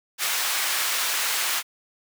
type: high-pass noise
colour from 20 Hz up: pink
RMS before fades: -25 dBFS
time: 0.18-1.63 s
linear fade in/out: 50 ms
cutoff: 1300 Hz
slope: 12 dB/octave
effects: none